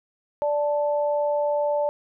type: tone pair together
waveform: sine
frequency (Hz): 586 / 878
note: D5 / A5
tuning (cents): -4 / -4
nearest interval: perfect fifth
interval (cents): 700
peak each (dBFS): -21 / -28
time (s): 0.42-1.89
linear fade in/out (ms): 0
effects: none